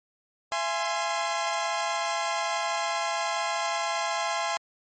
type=chord; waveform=sawtooth; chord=E augmented; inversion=none; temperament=equal with one note detuned; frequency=674.7 / 830.6 / 1046.5 Hz; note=E5 / G#5 / B#5; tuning=+40 / 0 / 0 cents; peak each=-27 dBFS; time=0.52-4.57 s; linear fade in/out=0 ms; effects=MP3 32 kbps